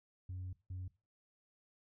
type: tone bursts at uneven times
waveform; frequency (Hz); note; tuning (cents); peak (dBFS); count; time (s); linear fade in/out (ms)
sine; 91.9; F#2; -11; -39; 2; 0.29-0.53 / 0.7-0.88; 5
effects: noise-tail reverb RT60 0.3 s tail -20 dB re dry + tanh soft clip ceiling -39 dBFS